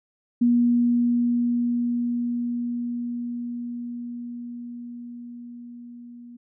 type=tone with level ramp; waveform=sine; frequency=240 Hz; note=B3; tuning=49 cents flat; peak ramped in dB=-15 to -40 dBFS; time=0.41-6.37 s; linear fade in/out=10 ms; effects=none